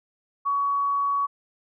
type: tone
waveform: sine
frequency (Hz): 1125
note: C#6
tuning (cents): +25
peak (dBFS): -21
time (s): 0.45-1.27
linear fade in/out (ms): 20
effects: none